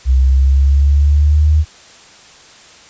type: exponential sweep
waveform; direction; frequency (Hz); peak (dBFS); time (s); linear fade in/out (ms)
sine; up; 64.2 to 77.4; -7; 0.05-1.65; 50
effects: white hiss -41 dBFS RMS until 2.89 s + resampled to 16000 Hz